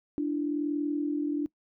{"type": "tone pair together", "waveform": "sine", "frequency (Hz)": [293.7, 334.7], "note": ["D4", "E4"], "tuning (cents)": [0, 26], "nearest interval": "major second", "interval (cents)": 226, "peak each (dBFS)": [-27, -34], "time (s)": [0.18, 1.46], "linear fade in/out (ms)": 0, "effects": ["noise-tail reverb RT60 0.1 s tail -22 dB re dry"]}